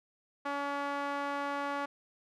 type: tone with band-pass filter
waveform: sawtooth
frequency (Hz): 283.4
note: C#4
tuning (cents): +38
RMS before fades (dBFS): -35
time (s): 0.45-1.86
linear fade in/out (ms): 10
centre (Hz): 1100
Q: 1.4
effects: none